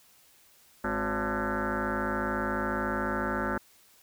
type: tone with frequency modulation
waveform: sine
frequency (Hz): 573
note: D5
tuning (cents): -43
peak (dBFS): -27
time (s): 0.84-3.58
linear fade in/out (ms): 5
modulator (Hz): 156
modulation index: 6.8
effects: white hiss -60 dBFS RMS until 4.02 s